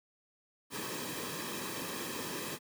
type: noise with comb filter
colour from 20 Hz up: pink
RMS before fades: -39 dBFS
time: 0.7-2.59 s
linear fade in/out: 50 ms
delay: 1.4 ms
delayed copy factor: -0.6
effects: high-pass 150 Hz 12 dB/octave